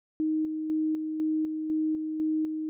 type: tone with tremolo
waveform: sine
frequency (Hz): 312.3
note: D#4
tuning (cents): +7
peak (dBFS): -24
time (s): 0.2-2.69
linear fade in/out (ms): 0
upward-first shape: square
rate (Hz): 2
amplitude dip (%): 45
effects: none